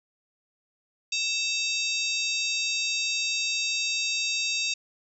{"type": "harmonic tone with a mistuned harmonic", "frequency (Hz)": 932.3, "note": "A#5", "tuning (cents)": 0, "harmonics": [3, 4, 5, 6, 7, 8], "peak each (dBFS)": [-29, -31, -33, -35, -36, -37], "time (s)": [1.12, 4.74], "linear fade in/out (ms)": 5, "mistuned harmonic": 3, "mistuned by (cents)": -98, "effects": []}